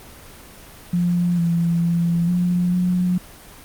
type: tone with pitch steps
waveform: sine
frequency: 175 / 169.2 / 170.1 / 177.4 / 180 Hz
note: F3 / E3 / F3 / F3 / F#3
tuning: +4 / +45 / -45 / +27 / -47 cents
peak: -16 dBFS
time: 0.93-3.18 s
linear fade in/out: 5 ms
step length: 450 ms
effects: pink hiss -42 dBFS RMS until 3.64 s + Opus 24 kbps